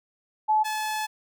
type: tone pair in turn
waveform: sine / sawtooth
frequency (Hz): 861 / 861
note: A5 / A5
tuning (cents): -38 / -38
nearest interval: unison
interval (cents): 0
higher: neither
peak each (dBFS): -18 / -23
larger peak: first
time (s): 0.48-0.64 / 0.64-1.07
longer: second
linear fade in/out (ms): 20
effects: none